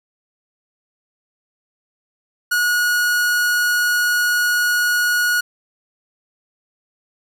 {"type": "tone", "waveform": "45% pulse", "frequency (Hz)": 1452, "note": "F#6", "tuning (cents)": -33, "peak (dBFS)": -15, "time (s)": [2.51, 5.41], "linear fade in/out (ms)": 10, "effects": []}